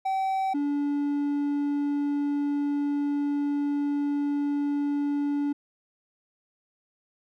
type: tone pair in turn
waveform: triangle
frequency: 768 / 287.7 Hz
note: G5 / D4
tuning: -36 / -36 cents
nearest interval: octave + perfect fourth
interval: 1700 cents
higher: first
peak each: -22 dBFS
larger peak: neither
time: 0.05-0.54 / 0.54-5.53 s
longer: second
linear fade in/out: 10 ms
effects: none